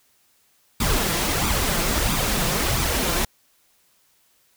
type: noise with flanger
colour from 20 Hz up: pink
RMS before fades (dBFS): -22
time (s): 0.8-3.25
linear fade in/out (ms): 5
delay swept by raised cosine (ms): 0.82 to 5.92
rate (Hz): 1.5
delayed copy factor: +0.6
effects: white hiss -62 dBFS RMS until 4.56 s